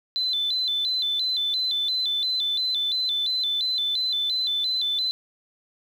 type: tone with vibrato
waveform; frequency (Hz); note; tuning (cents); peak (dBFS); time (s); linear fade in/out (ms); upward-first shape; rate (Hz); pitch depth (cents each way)
sine; 3770; A#7; +19; -22; 0.16-5.11; 0; square; 2.9; 120
effects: 8-bit

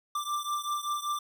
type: beating tone pair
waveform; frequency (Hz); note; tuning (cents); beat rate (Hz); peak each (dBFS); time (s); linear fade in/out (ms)
square; 1179 / 1184.2; D6 / D6; +6 / +14; 5.2; -33 / -35; 0.15-1.19; 5
effects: none

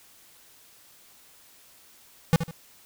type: tone with echo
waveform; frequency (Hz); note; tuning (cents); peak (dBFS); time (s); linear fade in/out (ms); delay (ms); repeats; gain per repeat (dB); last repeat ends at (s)
square; 164.81; E3; 0; -16; 2.33-2.36; 0; 75; 2; -10; 2.51
effects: white hiss -55 dBFS RMS until 2.85 s

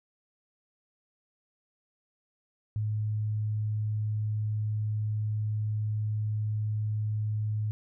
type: tone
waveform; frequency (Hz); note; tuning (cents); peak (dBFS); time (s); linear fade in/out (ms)
sine; 106.9; A2; -49; -27; 2.76-7.71; 0
effects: none

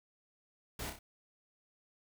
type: noise with echo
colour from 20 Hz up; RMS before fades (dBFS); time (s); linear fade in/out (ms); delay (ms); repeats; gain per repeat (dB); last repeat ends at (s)
pink; -41; 0.79-0.9; 5; 30; 3; -5; 0.99
effects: none

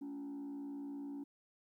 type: tone with frequency modulation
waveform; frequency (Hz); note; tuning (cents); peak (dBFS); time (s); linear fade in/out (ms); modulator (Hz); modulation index
sine; 282.8; C#4; +35; -39; 0.01-1.24; 10; 59.9; 0.47
effects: tanh soft clip ceiling -41 dBFS + 13-bit

